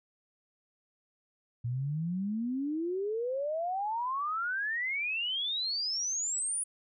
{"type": "exponential sweep", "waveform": "sine", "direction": "up", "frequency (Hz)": [115.8, 9960], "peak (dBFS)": -30, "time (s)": [1.64, 6.64], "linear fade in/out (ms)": 10, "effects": []}